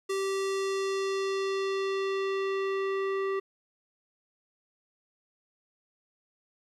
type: tone with low-pass filter sweep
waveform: square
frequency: 389 Hz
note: G4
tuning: 13 cents flat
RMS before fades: -30 dBFS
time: 0.09-3.4 s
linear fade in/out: 10 ms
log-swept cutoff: 9500 to 1900 Hz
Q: 1.1
effects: 11-bit